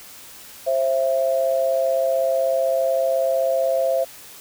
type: tone pair together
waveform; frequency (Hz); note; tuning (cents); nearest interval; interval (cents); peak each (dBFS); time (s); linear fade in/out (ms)
sine; 531.1 / 667; C5 / E5; +26 / +20; major third; 394; -20; 0.66-4.05; 20
effects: white hiss -42 dBFS RMS until 4.4 s